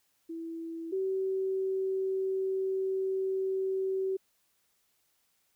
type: tone pair in turn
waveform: sine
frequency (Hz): 329.6 / 381.8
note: E4 / G4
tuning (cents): 0 / -46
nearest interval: minor third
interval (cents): 254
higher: second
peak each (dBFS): -36 / -28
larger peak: second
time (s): 0.29-0.92 / 0.92-4.17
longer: second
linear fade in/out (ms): 10
effects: white hiss -73 dBFS RMS until 5.55 s